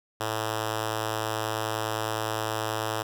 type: tone with notch filter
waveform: 5% pulse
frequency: 109.6 Hz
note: A2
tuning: 6 cents flat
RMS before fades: -30 dBFS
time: 0.2-3.03 s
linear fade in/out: 10 ms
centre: 230 Hz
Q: 1.5
effects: none